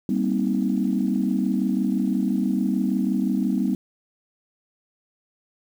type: chord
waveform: sine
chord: C minor seventh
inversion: second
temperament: just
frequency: 196.22 / 235.5 / 261.6 / 314 Hz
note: G3 / Bb3 / C4 / Eb4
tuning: +2 / +18 / 0 / +16 cents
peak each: -23 / -25 / -25 / -28 dBFS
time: 0.09-3.75 s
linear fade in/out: 2 ms
effects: tanh soft clip ceiling -10 dBFS + 8-bit